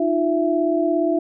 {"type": "tone cluster", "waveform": "sine", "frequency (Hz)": [309.2, 346.5, 666], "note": ["D#4", "F4", "E5"], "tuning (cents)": [-11, -14, 18], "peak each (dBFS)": -21, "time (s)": [0, 1.19], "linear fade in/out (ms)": 5, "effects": []}